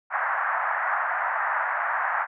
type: band-pass noise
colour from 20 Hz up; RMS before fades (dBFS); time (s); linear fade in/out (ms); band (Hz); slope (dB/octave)
white; -26; 0.1-2.27; 50; 680 to 1800; 48
effects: none